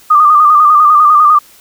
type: tone with vibrato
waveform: sine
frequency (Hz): 1207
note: D6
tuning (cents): +47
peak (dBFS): -3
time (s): 0.1-1.39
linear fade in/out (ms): 10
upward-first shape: square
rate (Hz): 10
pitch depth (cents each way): 46
effects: white hiss -42 dBFS RMS until 1.6 s